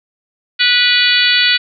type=harmonic tone with a mistuned harmonic; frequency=490.4 Hz; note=B4; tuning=12 cents flat; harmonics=3 / 4 / 5 / 6 / 7 / 8 / 9; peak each=-17 / -17 / -17 / -17 / -17 / -17 / -17 dBFS; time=0.59-1.58 s; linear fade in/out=20 ms; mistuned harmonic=9; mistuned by=+19 cents; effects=none